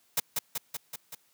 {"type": "noise with echo", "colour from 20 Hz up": "white", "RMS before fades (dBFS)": -26, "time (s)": [0.17, 0.2], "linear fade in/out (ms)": 5, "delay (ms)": 190, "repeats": 5, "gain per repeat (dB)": -3, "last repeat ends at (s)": 1.15, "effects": ["white hiss -67 dBFS RMS until 1.33 s", "high-pass 100 Hz 12 dB/octave"]}